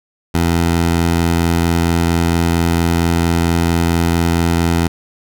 15% pulse tone, 84.4 Hz, E2, 41 cents sharp, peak -6 dBFS, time 0.34-4.88 s, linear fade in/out 10 ms, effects none

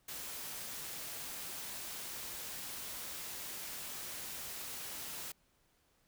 white noise, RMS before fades -44 dBFS, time 0.08-5.32 s, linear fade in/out 5 ms, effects pink hiss -73 dBFS RMS until 6.07 s

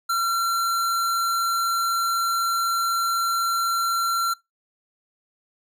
square tone, 1364 Hz, F6, 41 cents flat, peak -21 dBFS, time 0.09-4.34 s, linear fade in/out 10 ms, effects noise-tail reverb RT60 0.2 s tail -24 dB re dry

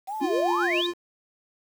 sine tone with vibrato, 737 Hz, F#5, 7 cents flat, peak -29 dBFS, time 0.07-0.82 s, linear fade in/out 20 ms, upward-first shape sine, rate 2.5 Hz, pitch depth 290 cents each way
square tone with tremolo, 349.2 Hz, F4, in tune, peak -25 dBFS, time 0.2-0.94 s, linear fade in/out 50 ms, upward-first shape sine, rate 7.4 Hz, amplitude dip 35%
sine exponential sweep, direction up, 261.6 to 3996 Hz, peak -24 dBFS, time 0.21-0.87 s, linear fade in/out 10 ms
effects low-pass 6000 Hz 12 dB/octave + 8-bit

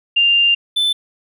sine / triangle tone pair in turn, 2794 / 3520 Hz, F7 / A7, 0 / 0 cents, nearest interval major third, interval 400 cents, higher second, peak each -10 / -12 dBFS, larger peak first, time 0.16-0.55 / 0.76-0.93 s, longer first, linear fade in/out 10 ms, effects none

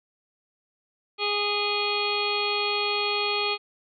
harmonic tone with a mistuned harmonic, 412.7 Hz, G#4, 11 cents flat, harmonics 1 / 2 / 3 / 5 / 6 / 7 / 8 / 9 / 10, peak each -30 / -33 / -32 / -39 / -29 / -39 / -31 / -40 / -32 dBFS, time 1.18-3.58 s, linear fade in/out 50 ms, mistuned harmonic 10, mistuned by +52 cents, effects none

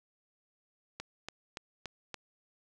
click train, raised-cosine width 0.2 ms, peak -22 dBFS, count 5, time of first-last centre 1-2.143 s, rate 3.5 Hz, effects none

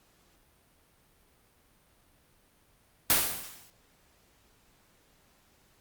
white noise with exponential decay, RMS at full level -20 dBFS, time 3.1-3.7 s, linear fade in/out 0 ms, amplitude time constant 130 ms, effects pink hiss -65 dBFS RMS until 5.8 s + Opus 48 kbps

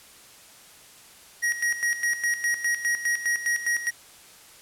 square tone with tremolo, 1895 Hz, A#6, 28 cents sharp, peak -22 dBFS, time 1.42-3.91 s, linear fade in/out 20 ms, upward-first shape square, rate 4.9 Hz, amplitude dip 70%, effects white hiss -50 dBFS RMS until 4.61 s + low-pass 12000 Hz 12 dB/octave

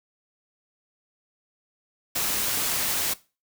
white noise, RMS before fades -26 dBFS, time 2.15-3.14 s, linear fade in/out 10 ms, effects noise-tail reverb RT60 0.3 s tail -19 dB re dry

